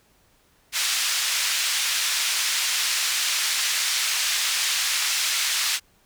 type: band-pass noise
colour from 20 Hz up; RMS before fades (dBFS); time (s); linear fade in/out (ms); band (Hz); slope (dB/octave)
white; -24; 0.72-5.8; 50; 1700 to 6300; 12
effects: pink hiss -61 dBFS RMS until 6.05 s